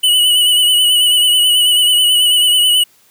square tone with vibrato, 2960 Hz, F#7, in tune, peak -9 dBFS, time 0.03-2.84 s, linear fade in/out 10 ms, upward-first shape sine, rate 9.2 Hz, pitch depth 41 cents each way, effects white hiss -51 dBFS RMS until 3.1 s + high-pass 80 Hz 12 dB/octave

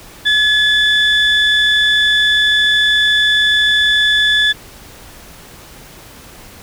sine tone pair together, 1708 / 3467 Hz, G#6 / A7, +48 / -26 cents, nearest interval octave, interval 1226 cents, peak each -11 dBFS, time 0.25-4.53 s, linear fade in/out 20 ms, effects tanh soft clip ceiling -5 dBFS + pink hiss -38 dBFS RMS until 6.62 s

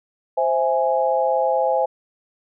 sine chord, C augmented, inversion none, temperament equal, 523.3 / 659.3 / 830.6 Hz, C5 / E5 / G#5, 0 / 0 / 0 cents, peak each -20 / -22 / -21 dBFS, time 0.37-1.86 s, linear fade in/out 10 ms, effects none

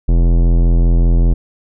sine tone with tanh clipping, 42.55 Hz, F1, 44 cents flat, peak -10 dBFS, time 0.08-1.34 s, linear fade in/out 10 ms, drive 18 dB, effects none

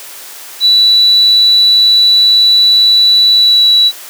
sine tone with pitch glide, 3951 to 3928 Hz, B7 to B7, 0 to -10 cents, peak -4 dBFS, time 0.6-3.92 s, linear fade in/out 50 ms, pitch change -10 cents, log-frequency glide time 3.33-3.64 s, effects white hiss -30 dBFS RMS until 4.09 s + high-pass 400 Hz 12 dB/octave

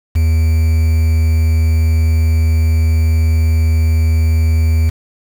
triangle tone with quantisation, 80.4 Hz, E2, 43 cents flat, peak -7 dBFS, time 0.15-4.9 s, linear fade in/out 10 ms, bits 5, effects none

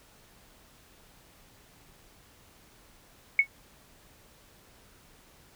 sine tone with exponential decay, 2209 Hz, C#7, 7 cents flat, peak -13 dBFS, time 3.39-3.47 s, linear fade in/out 2 ms, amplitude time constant 16 ms, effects pink hiss -58 dBFS RMS until 5.55 s

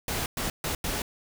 pink noise bursts at uneven times, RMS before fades -30 dBFS, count 4, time 0.08-0.26 / 0.37-0.5 / 0.64-0.75 / 0.84-1.02 s, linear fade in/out 2 ms, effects none

